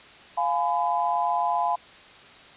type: chord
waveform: sine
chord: F diminished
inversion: none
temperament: just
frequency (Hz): 698.5 / 838.1 / 1005.8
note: F5 / Ab5 / Cb6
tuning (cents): 0 / +16 / +31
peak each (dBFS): -26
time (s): 0.37-1.76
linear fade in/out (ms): 10
effects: white hiss -48 dBFS RMS until 2.56 s + resampled to 8000 Hz